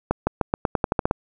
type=accelerating click train; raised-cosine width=1 ms; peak=-5 dBFS; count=11; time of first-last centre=0.11-1.111 s; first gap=160 ms; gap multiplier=0.89; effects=none